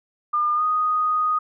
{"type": "tone with pitch glide", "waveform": "sine", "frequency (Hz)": [1206, 1242.8], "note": ["D6", "D#6"], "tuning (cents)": [46, -2], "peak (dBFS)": -18, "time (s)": [0.33, 1.39], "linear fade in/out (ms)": 10, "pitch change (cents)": 52, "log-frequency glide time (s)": [0.55, 0.63], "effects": []}